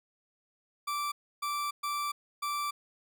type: tone bursts at uneven times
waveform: 40% pulse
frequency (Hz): 1168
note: D6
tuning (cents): -10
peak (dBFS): -30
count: 4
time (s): 0.87-1.12 / 1.42-1.71 / 1.83-2.12 / 2.42-2.71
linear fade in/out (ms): 10
effects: none